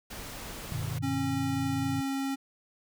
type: noise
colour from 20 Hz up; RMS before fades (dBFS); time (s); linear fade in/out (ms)
pink; -41; 0.1-0.99; 10
type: chord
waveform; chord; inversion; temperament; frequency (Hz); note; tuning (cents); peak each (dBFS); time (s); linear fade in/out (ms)
sine; G augmented; none; just; 98 / 122.5 / 153.12; G2 / B2 / D#3; 0 / -14 / -27; -36 / -35 / -36; 0.72-2.01; 0
type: tone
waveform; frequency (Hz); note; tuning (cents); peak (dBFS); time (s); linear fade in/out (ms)
square; 271.7; C#4; -35; -30; 1.02-2.36; 20
effects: none